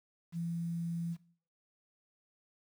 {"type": "tone with quantisation", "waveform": "sine", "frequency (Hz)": 168.9, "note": "E3", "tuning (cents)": 42, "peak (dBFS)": -34, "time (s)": [0.32, 1.17], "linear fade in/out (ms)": 50, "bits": 10, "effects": ["noise-tail reverb RT60 0.5 s tail -18 dB re dry"]}